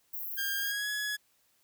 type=high-pass noise; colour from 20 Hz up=white; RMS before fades=-38 dBFS; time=0.13-0.72 s; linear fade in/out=10 ms; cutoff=12000 Hz; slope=96 dB/octave
type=tone with pitch glide; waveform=sawtooth; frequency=1609 to 1687 Hz; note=G6 to G#6; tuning=+45 to +27 cents; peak=-28 dBFS; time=0.37-1.17 s; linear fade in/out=20 ms; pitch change=+82 cents; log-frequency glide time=0.58-0.89 s
effects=white hiss -70 dBFS RMS until 1.63 s